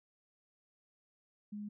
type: tone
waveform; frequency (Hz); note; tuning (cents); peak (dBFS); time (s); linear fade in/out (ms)
sine; 207.7; G#3; 0; -40; 1.52-1.69; 10
effects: none